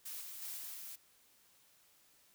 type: noise with level steps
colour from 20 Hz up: blue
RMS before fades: -45 / -48 / -44 / -46 / -48 dBFS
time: 0.05-0.96 s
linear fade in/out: 10 ms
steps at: 0.21 / 0.42 / 0.57 / 0.74 s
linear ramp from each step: 2 ms
effects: white hiss -68 dBFS RMS until 2.34 s